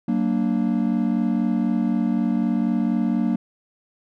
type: chord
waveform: triangle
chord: Gb augmented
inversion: none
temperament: equal with one note detuned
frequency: 189.1 / 233.1 / 293.7 Hz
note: Gb3 / Bb3 / D4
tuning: +38 / 0 / 0 cents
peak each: -22 / -19 / -24 dBFS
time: 0.08-3.36 s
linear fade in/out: 5 ms
effects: none